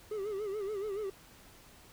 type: tone with vibrato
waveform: triangle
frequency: 408.6 Hz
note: G#4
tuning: 28 cents flat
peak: -32 dBFS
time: 0.11-1.1 s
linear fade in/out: 5 ms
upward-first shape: sine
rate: 7 Hz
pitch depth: 110 cents each way
effects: pink hiss -57 dBFS RMS until 1.92 s